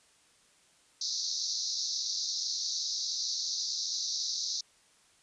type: band-pass noise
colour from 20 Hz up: white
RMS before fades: -34 dBFS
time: 1.01-4.61 s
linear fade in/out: 5 ms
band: 3900 to 6200 Hz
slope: 96 dB/octave
effects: white hiss -64 dBFS RMS until 5.22 s + resampled to 22050 Hz